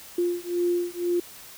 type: beating tone pair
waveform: sine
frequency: 349.2 / 351.2 Hz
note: F4 / F4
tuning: 0 / +10 cents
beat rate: 2 Hz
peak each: -26 dBFS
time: 0.18-1.2 s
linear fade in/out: 5 ms
effects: white hiss -45 dBFS RMS until 1.57 s